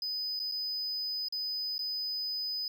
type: tone with dropouts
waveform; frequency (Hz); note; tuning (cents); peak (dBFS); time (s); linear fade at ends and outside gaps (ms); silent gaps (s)
triangle; 5000; D#8; +8; -31; 0.02-2.68; 2; 0.393-0.399 / 0.515-0.52 / 1.285-1.324 / 1.781-1.791
effects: none